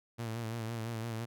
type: tone with vibrato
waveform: sawtooth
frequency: 114.1 Hz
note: A#2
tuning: 37 cents flat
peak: -32 dBFS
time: 0.18-1.26 s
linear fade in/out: 20 ms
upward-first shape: sine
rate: 5.9 Hz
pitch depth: 59 cents each way
effects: none